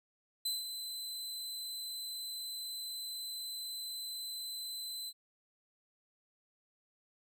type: tone with ADSR envelope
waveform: sawtooth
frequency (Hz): 4038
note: B7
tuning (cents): +38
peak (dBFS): -29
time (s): 0.45-5.13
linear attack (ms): 8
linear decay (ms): 170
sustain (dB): -8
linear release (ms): 49
effects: none